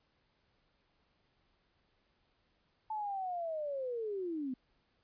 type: linear sweep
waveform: sine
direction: down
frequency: 880 to 246.9 Hz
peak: -35 dBFS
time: 2.9-4.54 s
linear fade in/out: 5 ms
effects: pink hiss -75 dBFS RMS until 5.03 s + resampled to 11025 Hz